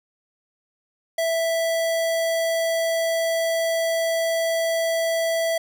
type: tone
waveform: square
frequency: 659.3 Hz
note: E5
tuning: in tune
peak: -21 dBFS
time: 1.18-5.58 s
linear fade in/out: 5 ms
effects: none